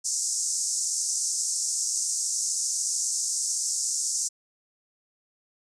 white band-pass noise, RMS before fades -28 dBFS, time 0.04-4.29 s, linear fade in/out 20 ms, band 5500 to 8500 Hz, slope 48 dB/octave, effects none

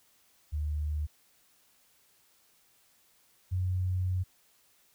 sine tone pair in turn, 75.1 / 91.95 Hz, D2 / F#2, +39 / -10 cents, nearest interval major third, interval 351 cents, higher second, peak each -29 / -27 dBFS, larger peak second, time 0.52-1.07 / 3.51-4.24 s, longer second, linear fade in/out 20 ms, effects white hiss -66 dBFS RMS until 4.94 s

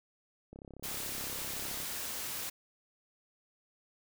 click train, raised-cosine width 2 ms, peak -35 dBFS, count 45, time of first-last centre 0.53-1.832 s, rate 33.8 Hz
white noise, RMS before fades -39 dBFS, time 0.83-2.5 s, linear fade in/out 10 ms
effects none

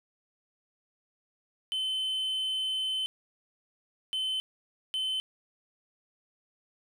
triangle tone bursts at uneven times, 3060 Hz, G7, 42 cents flat, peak -27 dBFS, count 3, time 1.72-3.06 / 4.13-4.4 / 4.94-5.2 s, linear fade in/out 0 ms, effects none

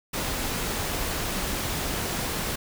pink noise, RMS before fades -29 dBFS, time 0.13-2.56 s, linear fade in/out 10 ms, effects none

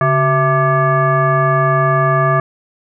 sine tone with frequency modulation, 659.3 Hz, E5, in tune, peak -10 dBFS, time 0.01-2.4 s, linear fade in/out 2 ms, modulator 519 Hz, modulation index 1.6, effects none

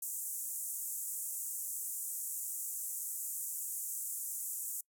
pink band-pass noise, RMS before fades -40 dBFS, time 0.02-4.81 s, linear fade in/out 5 ms, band 7100 to 16000 Hz, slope 48 dB/octave, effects noise-tail reverb RT60 0.1 s tail -25 dB re dry

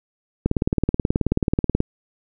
click train, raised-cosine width 3 ms, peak -5 dBFS, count 26, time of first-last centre 0.46-1.804 s, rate 18.6 Hz, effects none

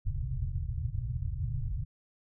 white low-pass noise, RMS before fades -33 dBFS, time 0.05-1.85 s, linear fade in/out 20 ms, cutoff 140 Hz, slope 96 dB/octave, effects none

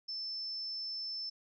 sine tone, 5290 Hz, E8, 5 cents sharp, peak -37 dBFS, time 0.08-1.3 s, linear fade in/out 10 ms, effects none

